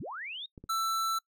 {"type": "linear sweep", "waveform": "sine", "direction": "up", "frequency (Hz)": [73.42, 3783], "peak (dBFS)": -37, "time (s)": [0, 0.46], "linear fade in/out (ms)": 5}
{"type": "clicks", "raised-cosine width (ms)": 3, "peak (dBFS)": -33, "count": 2, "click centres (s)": [0.578, 0.64]}
{"type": "tone", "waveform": "square", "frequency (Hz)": 1330, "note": "E6", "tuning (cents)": 15, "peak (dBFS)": -29, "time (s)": [0.69, 1.19], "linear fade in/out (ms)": 10}
{"effects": ["noise-tail reverb RT60 0.1 s tail -23 dB re dry"]}